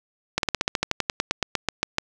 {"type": "slowing click train", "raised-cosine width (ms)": 0.2, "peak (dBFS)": -4, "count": 18, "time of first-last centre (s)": [0.38, 1.984], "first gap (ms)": 52, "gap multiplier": 1.07, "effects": []}